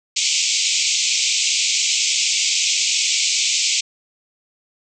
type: band-pass noise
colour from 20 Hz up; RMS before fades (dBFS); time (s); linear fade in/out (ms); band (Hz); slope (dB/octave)
white; -19; 0.16-3.81; 10; 2200 to 7700; 96
effects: none